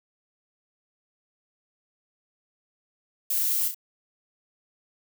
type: noise with echo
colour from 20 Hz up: violet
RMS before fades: -26 dBFS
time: 3.3-3.68 s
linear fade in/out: 5 ms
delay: 33 ms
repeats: 2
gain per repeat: -6 dB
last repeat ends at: 3.746 s
effects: none